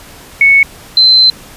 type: tone pair in turn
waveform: sine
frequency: 2212 / 4080 Hz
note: C#7 / C8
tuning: -4 / -44 cents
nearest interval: major seventh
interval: 1060 cents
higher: second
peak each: -3 dBFS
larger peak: neither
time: 0.41-0.63 / 0.97-1.3 s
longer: second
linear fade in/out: 2 ms
effects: pink hiss -35 dBFS RMS until 1.56 s + resampled to 32000 Hz